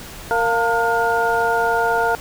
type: tone cluster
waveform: sine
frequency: 461.6 / 698 / 908 / 1424 Hz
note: A#4 / F5 / A#5 / F6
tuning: -17 / -1 / -46 / +33 cents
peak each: -21 dBFS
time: 0.31-2.15 s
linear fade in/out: 0 ms
effects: pink hiss -36 dBFS RMS until 2.2 s